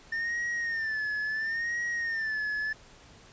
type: tone with vibrato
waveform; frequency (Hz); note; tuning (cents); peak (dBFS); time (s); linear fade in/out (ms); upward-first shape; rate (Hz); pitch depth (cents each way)
triangle; 1800; A6; +39; -27; 0.12-2.73; 5; sine; 0.73; 92
effects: pink hiss -54 dBFS RMS until 3.32 s + resampled to 16000 Hz